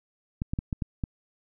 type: clicks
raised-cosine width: 5 ms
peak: -16 dBFS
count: 6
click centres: 0.419 / 0.535 / 0.589 / 0.728 / 0.822 / 1.038 s
effects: none